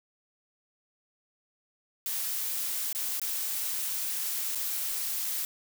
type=noise with dropouts; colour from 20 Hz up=blue; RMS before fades=-32 dBFS; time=2.06-5.45 s; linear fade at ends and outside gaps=1 ms; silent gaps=2.928-2.949 / 3.197-3.216 / 4.55-4.555 s; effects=none